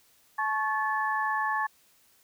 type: tone cluster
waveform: sine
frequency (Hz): 862 / 1105 / 1735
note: A5 / C#6 / A6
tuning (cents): -36 / -6 / -25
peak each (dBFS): -30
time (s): 0.38-1.67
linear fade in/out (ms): 10
effects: white hiss -63 dBFS RMS until 2.23 s